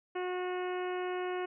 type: harmonic tone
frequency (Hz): 363.5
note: F#4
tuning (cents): -31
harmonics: 1 / 2 / 3 / 4 / 5 / 6 / 7 / 8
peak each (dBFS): -34 / -40 / -44 / -46 / -48 / -50 / -51 / -52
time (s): 0.15-1.46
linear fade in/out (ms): 10
effects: none